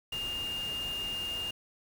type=tone in noise; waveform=sine; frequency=2819 Hz; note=F7; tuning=16 cents sharp; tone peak=-33 dBFS; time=0.12-1.51 s; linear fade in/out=5 ms; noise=pink; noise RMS=-44 dBFS; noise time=0.12-1.51 s; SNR=+8 dB; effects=none